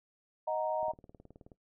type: chord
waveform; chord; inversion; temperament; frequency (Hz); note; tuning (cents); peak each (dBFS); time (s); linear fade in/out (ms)
sine; D# minor; none; equal with one note detuned; 624.4 / 740 / 932.3; D#5 / F#5 / A#5; +6 / 0 / 0; -33 / -37 / -35; 0.47-0.92; 10
type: click train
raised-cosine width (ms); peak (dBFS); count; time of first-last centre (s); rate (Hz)
2; -39; 14; 0.83-1.518; 18.9
effects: noise-tail reverb RT60 0.1 s tail -17 dB re dry